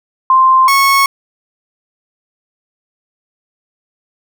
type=tone pair in turn; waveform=sine / 30% pulse; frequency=1046.5 / 1100.2 Hz; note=C6 / C#6; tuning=0 / -13 cents; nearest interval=minor second; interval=87 cents; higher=second; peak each=-5 dBFS; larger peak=neither; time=0.3-0.68 / 0.68-1.06 s; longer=neither; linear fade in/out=2 ms; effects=none